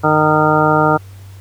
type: harmonic tone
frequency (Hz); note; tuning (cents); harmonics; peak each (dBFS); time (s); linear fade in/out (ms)
153.7; D#3; -21; 1 / 2 / 3 / 4 / 5 / 6 / 8 / 9; -18 / -18 / -18 / -18 / -18 / -18 / -18 / -18; 0.03-0.98; 20
effects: added 97 Hz sine -33 dBFS peak until 1.4 s + pink hiss -47 dBFS RMS until 1.4 s